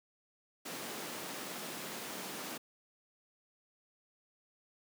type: high-pass noise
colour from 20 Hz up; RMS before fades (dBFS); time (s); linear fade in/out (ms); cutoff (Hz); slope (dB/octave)
pink; -43; 0.65-2.58; 10; 180; 24
effects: none